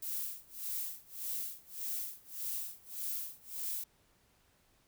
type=noise with tremolo; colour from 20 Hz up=violet; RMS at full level=-37 dBFS; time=0.02-3.84 s; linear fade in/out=5 ms; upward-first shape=sine; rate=1.7 Hz; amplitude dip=95%; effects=pink hiss -70 dBFS RMS until 4.87 s